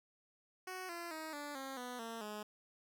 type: tone with pitch steps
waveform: 10% pulse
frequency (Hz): 371 / 342.2 / 315.6 / 291.1 / 268.5 / 247.6 / 228.4 / 210.6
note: F#4 / F4 / D#4 / D4 / C4 / B3 / A#3 / G#3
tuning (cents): +5 / -35 / +25 / -15 / +45 / +5 / -35 / +24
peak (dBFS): -35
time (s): 0.67-2.43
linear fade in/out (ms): 5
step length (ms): 220
effects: none